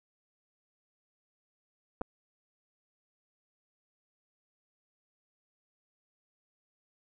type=clicks; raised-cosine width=1 ms; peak=-24 / -19 dBFS; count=2; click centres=2.012 / 2.016 s; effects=none